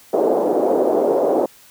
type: band-pass noise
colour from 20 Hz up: pink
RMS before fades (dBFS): -17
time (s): 0.13-1.46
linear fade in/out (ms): 5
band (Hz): 360 to 620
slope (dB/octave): 24
effects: white hiss -48 dBFS RMS until 1.7 s